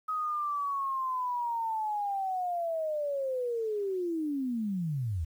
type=linear sweep; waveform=sine; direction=down; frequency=1268 to 73.42 Hz; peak=-29 dBFS; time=0.08-5.25 s; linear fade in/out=10 ms; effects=10-bit